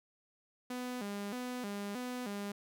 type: tone with vibrato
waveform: sawtooth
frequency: 224.6 Hz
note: A3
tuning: 36 cents sharp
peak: -34 dBFS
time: 0.7-2.52 s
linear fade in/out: 5 ms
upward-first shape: square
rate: 1.6 Hz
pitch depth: 180 cents each way
effects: none